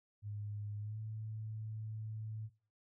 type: tone with pitch glide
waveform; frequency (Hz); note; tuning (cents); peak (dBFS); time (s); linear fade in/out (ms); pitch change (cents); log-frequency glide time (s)
sine; 103.83 to 109.12; G#2 to A2; 0 to -14; -40; 0.22-2.5; 50; +86; 0.79-0.99
effects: noise-tail reverb RT60 0.5 s tail -24 dB re dry